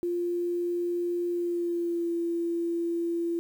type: tone with pitch glide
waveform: sine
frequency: 349.2 to 339.7 Hz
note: F4 to F4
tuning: 0 to -48 cents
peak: -26 dBFS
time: 0.03-3.39 s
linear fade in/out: 0 ms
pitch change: -48 cents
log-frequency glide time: 1.3-2.13 s
effects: 9-bit